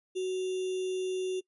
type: tone with sample-and-hold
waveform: sine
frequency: 372 Hz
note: F#4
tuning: 9 cents sharp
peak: -29 dBFS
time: 0.15-1.41 s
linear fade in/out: 20 ms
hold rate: 3150 Hz
effects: noise-tail reverb RT60 0.1 s tail -23 dB re dry + resampled to 24000 Hz